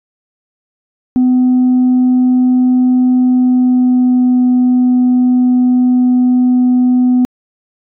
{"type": "tone with pitch glide", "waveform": "sine", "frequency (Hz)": [252.4, 250.1], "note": ["B3", "B3"], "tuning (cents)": [38, 22], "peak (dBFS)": -5, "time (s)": [1.16, 7.25], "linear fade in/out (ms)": 0, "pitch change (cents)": -16, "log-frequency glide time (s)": [3.16, 4.41], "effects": ["tanh soft clip ceiling -5 dBFS"]}